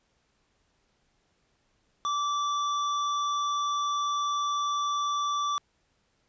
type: tone with hard clipping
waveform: sine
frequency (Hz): 1163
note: D6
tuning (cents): -17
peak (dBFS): -28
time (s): 2.05-5.58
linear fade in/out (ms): 0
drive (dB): 15
effects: pink hiss -71 dBFS RMS until 6.28 s + resampled to 16000 Hz